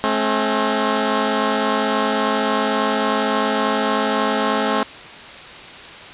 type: tone pair together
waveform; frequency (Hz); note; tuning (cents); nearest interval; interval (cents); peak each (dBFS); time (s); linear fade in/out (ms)
10% pulse; 215.2 / 268.1; A3 / C4; -38 / +42; major third; 380; -11 / -12; 0.04-4.83; 0
effects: white hiss -36 dBFS RMS until 6.13 s + resampled to 8000 Hz